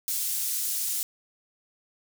pink high-pass noise, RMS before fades -29 dBFS, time 0.08-1.03 s, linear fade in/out 0 ms, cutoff 7900 Hz, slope 12 dB/octave, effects none

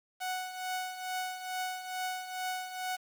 sawtooth tone with tremolo, 740 Hz, F#5, in tune, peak -28 dBFS, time 0.2-2.97 s, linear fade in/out 20 ms, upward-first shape triangle, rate 2.3 Hz, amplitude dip 70%, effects 9-bit

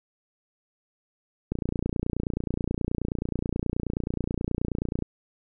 click train, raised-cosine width 3 ms, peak -14 dBFS, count 104, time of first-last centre 1.52-5.023 s, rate 29.4 Hz, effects none

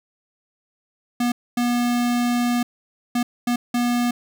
square tone bursts at uneven times, 241.8 Hz, B3, 36 cents flat, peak -19 dBFS, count 5, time 1.2-1.32 / 1.57-2.63 / 3.15-3.23 / 3.47-3.56 / 3.74-4.11 s, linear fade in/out 5 ms, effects none

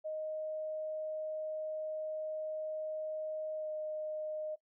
sine tone with pitch glide, 622.3 to 616.9 Hz, D#5 to D#5, 0 to -15 cents, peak -36 dBFS, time 0.04-4.56 s, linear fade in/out 20 ms, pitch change -15 cents, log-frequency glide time 3.56-3.7 s, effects noise-tail reverb RT60 0.1 s tail -17 dB re dry

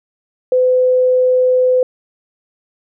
sine tone, 507 Hz, B4, 45 cents sharp, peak -9 dBFS, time 0.52-1.83 s, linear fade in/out 2 ms, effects none

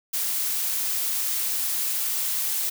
blue noise, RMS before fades -26 dBFS, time 0.13-2.7 s, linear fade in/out 10 ms, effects none

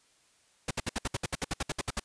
pink noise bursts, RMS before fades -31 dBFS, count 15, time 0.68-1.997 s, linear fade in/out 5 ms, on 29 ms, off 63 ms, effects white hiss -66 dBFS RMS until 2.04 s + resampled to 22050 Hz

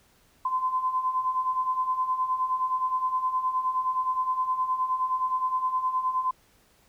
sine beating tone pair, 1020 / 1029.6 Hz, C6 / C6, -44 / -28 cents, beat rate 9.6 Hz, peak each -31 / -25 dBFS, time 0.45-6.31 s, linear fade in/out 5 ms, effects pink hiss -62 dBFS RMS until 6.88 s

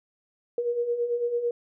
sine beating tone pair, 470.2 / 479.2 Hz, A#4 / A#4, +15 / +48 cents, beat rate 9 Hz, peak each -32 / -25 dBFS, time 0.58-1.51 s, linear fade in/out 2 ms, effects none

